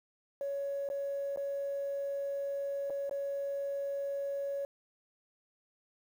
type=tone with dropouts; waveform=sine; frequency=559 Hz; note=C#5; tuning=14 cents sharp; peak=-32 dBFS; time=0.41-4.65 s; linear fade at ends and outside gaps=1 ms; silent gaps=0.889-0.9 / 1.361-1.373 / 2.899-2.904 / 3.095-3.111 s; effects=tanh soft clip ceiling -28 dBFS + 10-bit